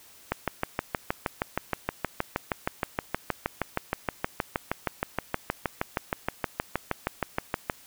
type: click train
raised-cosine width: 0.5 ms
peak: -10 dBFS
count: 48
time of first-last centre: 0.32-7.698 s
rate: 6.37 Hz
effects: white hiss -53 dBFS RMS until 7.86 s